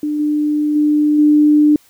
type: tone with level steps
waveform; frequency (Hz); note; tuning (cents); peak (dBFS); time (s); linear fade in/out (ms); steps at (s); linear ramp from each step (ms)
sine; 298.8; D4; +30; -16 / -13 / -10 / -7; 0.03-1.76; 2; 0.19 / 0.75 / 1.18; 10
effects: white hiss -51 dBFS RMS until 1.89 s